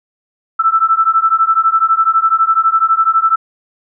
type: beating tone pair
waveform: sine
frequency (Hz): 1318 / 1330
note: E6 / E6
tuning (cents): -1 / +15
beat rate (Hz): 12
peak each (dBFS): -12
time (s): 0.59-3.36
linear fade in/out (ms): 10
effects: none